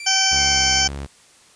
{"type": "tone with pitch glide", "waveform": "sawtooth", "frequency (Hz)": [2349, 2154], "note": ["D7", "C7"], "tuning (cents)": [0, 50], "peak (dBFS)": -28, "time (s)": [0, 0.81], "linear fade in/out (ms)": 2, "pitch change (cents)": -150, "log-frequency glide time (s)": [0.33, 0.4]}
{"type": "harmonic tone", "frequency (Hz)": 770, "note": "G5", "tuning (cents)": -31, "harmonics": [1, 2, 3, 4, 6, 7, 8, 9], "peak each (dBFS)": [-25, -25, -26, -23, -25, -21, -21, -27], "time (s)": [0.06, 0.88], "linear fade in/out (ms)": 10}
{"type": "tone with vibrato", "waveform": "sawtooth", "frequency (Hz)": 68, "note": "C#2", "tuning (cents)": -33, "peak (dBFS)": -24, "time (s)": [0.31, 1.07], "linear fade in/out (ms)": 20, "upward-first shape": "square", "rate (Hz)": 2, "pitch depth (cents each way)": 44}
{"effects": ["white hiss -51 dBFS RMS until 1.55 s", "resampled to 22050 Hz"]}